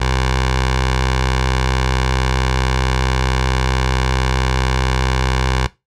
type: tone with notch filter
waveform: 10% pulse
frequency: 64.5 Hz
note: C2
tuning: 24 cents flat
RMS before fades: -17 dBFS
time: 0-5.67 s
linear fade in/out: 10 ms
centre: 250 Hz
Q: 0.53
effects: noise-tail reverb RT60 0.2 s tail -17 dB re dry + low-pass 6000 Hz 12 dB/octave